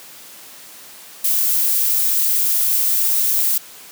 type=noise; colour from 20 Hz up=violet; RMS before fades=-17 dBFS; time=1.24-3.58 s; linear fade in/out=5 ms; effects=white hiss -40 dBFS RMS until 3.91 s + high-pass 150 Hz 12 dB/octave